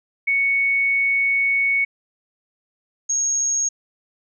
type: tone pair in turn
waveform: sine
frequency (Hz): 2220 / 6559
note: C#7 / G#8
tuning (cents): +2 / -23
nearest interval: octave + perfect fifth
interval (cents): 1875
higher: second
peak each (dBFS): -16 / -18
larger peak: first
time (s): 0.27-1.85 / 3.09-3.69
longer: first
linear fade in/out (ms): 10
effects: none